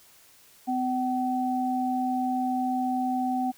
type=tone pair together; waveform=sine; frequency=254.3 / 760 Hz; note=C4 / F#5; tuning=-49 / +46 cents; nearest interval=octave + perfect fifth; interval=1895 cents; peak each=-27 dBFS; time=0.67-3.52 s; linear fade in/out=20 ms; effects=white hiss -56 dBFS RMS until 3.57 s